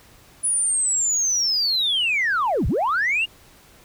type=linear two-way sweep; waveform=sine; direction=down then up; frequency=9956 to 34.98 to 2892 Hz; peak=-17 dBFS; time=0.43-3.26 s; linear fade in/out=20 ms; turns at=2.67 s; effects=tanh soft clip ceiling -15 dBFS + pink hiss -51 dBFS RMS until 3.84 s